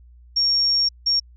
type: tone bursts at uneven times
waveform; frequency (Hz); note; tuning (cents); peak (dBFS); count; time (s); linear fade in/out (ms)
sine; 5540; F8; -15; -16; 2; 0.36-0.89 / 1.06-1.2; 10
effects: added 60 Hz sine -45 dBFS peak until 1.36 s